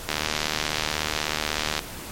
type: click train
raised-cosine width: 0.2 ms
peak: -6 dBFS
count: 131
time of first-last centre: 0.09-1.792 s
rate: 76.4 Hz
effects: pink hiss -37 dBFS RMS until 2.11 s + MP3 64 kbps